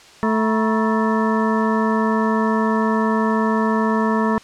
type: harmonic tone with a mistuned harmonic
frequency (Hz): 220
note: A3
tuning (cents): 0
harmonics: 1 / 2 / 3 / 4 / 5 / 6 / 8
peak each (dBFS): -18 / -23 / -28 / -24 / -26 / -30 / -29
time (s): 0.23-4.38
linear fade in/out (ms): 0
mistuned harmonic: 4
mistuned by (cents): +140
effects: white hiss -45 dBFS RMS until 4.43 s + low-pass 6000 Hz 12 dB/octave